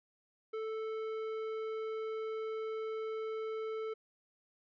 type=tone with tanh clipping; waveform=sine; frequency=440 Hz; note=A4; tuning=in tune; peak=-38 dBFS; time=0.53-3.94 s; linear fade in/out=10 ms; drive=12 dB; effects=none